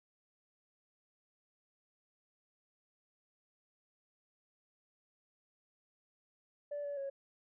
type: tone with pitch steps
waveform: sine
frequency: 581 / 573 / 551 Hz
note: D5 / D5 / C#5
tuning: -19 / -43 / -11 cents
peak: -36 dBFS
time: 6.71-7.1 s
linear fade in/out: 10 ms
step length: 130 ms
effects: tanh soft clip ceiling -34 dBFS